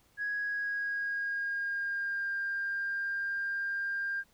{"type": "tone with pitch glide", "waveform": "sine", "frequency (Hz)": [1661.2, 1598.1], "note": ["G#6", "G6"], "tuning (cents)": [0, 33], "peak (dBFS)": -30, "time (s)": [0.17, 4.24], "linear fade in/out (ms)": 50, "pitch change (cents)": -67, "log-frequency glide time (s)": [0.36, 2.32], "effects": ["tanh soft clip ceiling -26 dBFS", "pink hiss -67 dBFS RMS until 4.33 s"]}